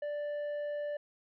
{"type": "tone with tanh clipping", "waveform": "sine", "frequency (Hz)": 587.3, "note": "D5", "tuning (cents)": 0, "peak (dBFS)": -35, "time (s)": [0.02, 0.97], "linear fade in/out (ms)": 5, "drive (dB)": 6, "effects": []}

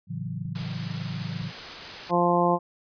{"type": "chord", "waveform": "sine", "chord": "F# minor seventh", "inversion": "first", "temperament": "equal", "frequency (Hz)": [110, 138.59, 164.81, 185], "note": ["A2", "C#3", "E3", "F#3"], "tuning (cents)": [0, 0, 0, 0], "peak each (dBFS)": [-36, -35, -34, -37], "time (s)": [0.07, 1.52], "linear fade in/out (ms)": 50}
{"type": "clicks", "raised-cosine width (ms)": 5, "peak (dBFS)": -35, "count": 3, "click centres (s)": [0.458, 0.612, 1.417]}
{"type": "noise", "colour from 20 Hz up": "white", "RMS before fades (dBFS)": -37, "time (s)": [0.55, 2.11], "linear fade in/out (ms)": 5}
{"type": "harmonic tone", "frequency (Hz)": 174.61, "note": "F3", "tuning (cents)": 0, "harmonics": [1, 2, 3, 4, 5, 6], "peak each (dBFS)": [-26, -26, -26, -26, -26, -26], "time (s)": [2.09, 2.59], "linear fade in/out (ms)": 50}
{"effects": ["resampled to 11025 Hz"]}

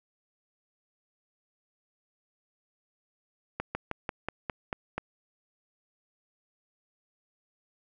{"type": "slowing click train", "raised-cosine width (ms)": 0.5, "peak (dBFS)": -16, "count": 8, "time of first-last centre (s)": [3.6, 4.98], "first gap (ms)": 150, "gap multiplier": 1.09, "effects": []}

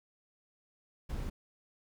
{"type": "noise", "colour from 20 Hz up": "brown", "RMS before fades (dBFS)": -37, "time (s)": [1.09, 1.3], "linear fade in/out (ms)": 10, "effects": []}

